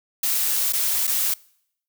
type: noise with dropouts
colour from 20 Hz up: blue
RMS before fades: -22 dBFS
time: 0.23-1.34 s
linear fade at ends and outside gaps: 5 ms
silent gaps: 0.725-0.733 / 1.07-1.075 s
effects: noise-tail reverb RT60 0.7 s tail -24 dB re dry